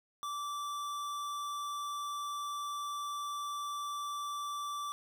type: tone with hard clipping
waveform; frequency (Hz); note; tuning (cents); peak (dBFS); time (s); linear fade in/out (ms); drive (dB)
sine; 1165; D6; -14; -38; 0.23-4.92; 0; 17
effects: none